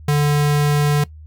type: tone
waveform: square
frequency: 146.83 Hz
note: D3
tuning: in tune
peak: -14 dBFS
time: 0.08-1.04 s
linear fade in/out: 5 ms
effects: noise-tail reverb RT60 0.1 s tail -19 dB re dry + added 77 Hz sine -36 dBFS peak until 1.26 s

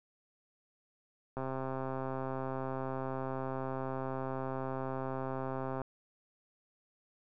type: click train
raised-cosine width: 1 ms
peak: -24 dBFS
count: 588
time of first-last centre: 1.37-5.817 s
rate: 132 Hz
effects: none

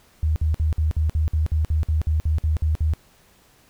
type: tone bursts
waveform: sine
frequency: 77.78 Hz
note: D#2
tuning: in tune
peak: -17 dBFS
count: 15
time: 0.23-2.936 s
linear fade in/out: 0 ms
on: 130 ms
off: 54 ms
effects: pink hiss -56 dBFS RMS until 3.69 s

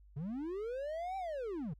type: linear two-way sweep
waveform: triangle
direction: up then down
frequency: 129.4 to 784 to 129.4 Hz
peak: -35 dBFS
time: 0.16-1.74 s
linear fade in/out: 10 ms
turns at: 1.17 s
effects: added 50 Hz sine -57 dBFS peak until 1.79 s

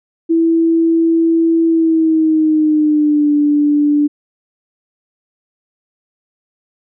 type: tone with pitch glide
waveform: sine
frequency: 329.6 to 293.6 Hz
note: E4 to D4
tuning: 0 to 0 cents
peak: -9 dBFS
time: 0.29-4.08 s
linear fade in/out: 20 ms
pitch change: -200 cents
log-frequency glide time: 1.66-3.32 s
effects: none

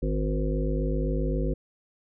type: harmonic tone with a mistuned harmonic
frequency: 51.91 Hz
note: G#1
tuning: in tune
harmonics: 1 / 3 / 5 / 7 / 9 / 10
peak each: -26 / -31 / -33 / -34 / -36 / -36 dBFS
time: 0.02-1.54 s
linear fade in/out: 10 ms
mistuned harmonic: 9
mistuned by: +16 cents
effects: none

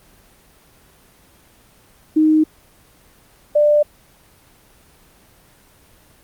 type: tone pair in turn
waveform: sine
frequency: 311.1 / 593.4 Hz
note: D#4 / D5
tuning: 0 / +18 cents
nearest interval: major seventh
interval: 1118 cents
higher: second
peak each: -10 dBFS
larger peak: neither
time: 2.16-2.44 / 3.55-3.83 s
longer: neither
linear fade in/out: 10 ms
effects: pink hiss -51 dBFS RMS until 6.23 s + Opus 24 kbps

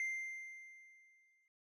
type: tone with exponential decay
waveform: triangle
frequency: 2093 Hz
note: C7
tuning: in tune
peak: -33 dBFS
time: 0-1.48 s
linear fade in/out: 1 ms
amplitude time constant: 320 ms
effects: resampled to 22050 Hz

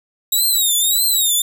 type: tone with vibrato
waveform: 10% pulse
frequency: 3800 Hz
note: A#7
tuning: 33 cents sharp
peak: -7 dBFS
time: 0.32-1.42 s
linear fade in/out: 5 ms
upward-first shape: triangle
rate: 1.7 Hz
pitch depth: 170 cents each way
effects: none

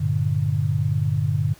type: chord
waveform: sine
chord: G minor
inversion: none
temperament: equal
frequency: 98 / 116.54 / 146.83 Hz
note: G2 / Bb2 / D3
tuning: 0 / 0 / 0 cents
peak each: -23 / -24 / -22 dBFS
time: 0-1.54 s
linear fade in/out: 10 ms
effects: pink hiss -50 dBFS RMS until 1.59 s + high-pass 60 Hz 12 dB/octave

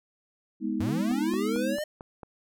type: chord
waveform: sine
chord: G# minor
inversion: none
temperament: equal with one note detuned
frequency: 207.7 / 246.9 / 317.3 Hz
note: G#3 / B3 / D#4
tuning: 0 / 0 / +34 cents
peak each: -31 / -31 / -31 dBFS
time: 0.6-1.78 s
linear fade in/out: 50 ms
type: linear sweep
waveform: square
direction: up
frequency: 84.6 to 618 Hz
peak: -30 dBFS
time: 0.8-1.84 s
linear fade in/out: 5 ms
type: click train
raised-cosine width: 1 ms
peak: -27 dBFS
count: 7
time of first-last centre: 0.89-2.232 s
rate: 4.47 Hz
effects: none

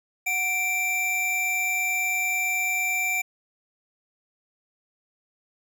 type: tone pair together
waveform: square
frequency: 740 / 2349 Hz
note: F#5 / D7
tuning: 0 / 0 cents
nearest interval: octave + minor sixth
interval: 2000 cents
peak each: -35 / -24 dBFS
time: 0.26-3.22 s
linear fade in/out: 10 ms
effects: none

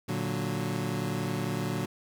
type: chord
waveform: 25% pulse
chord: Bb augmented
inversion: none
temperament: equal with one note detuned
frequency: 116 / 146.83 / 185 Hz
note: Bb2 / D3 / F#3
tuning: -8 / 0 / 0 cents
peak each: -30 dBFS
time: 0.08-1.86 s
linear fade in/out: 10 ms
effects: none

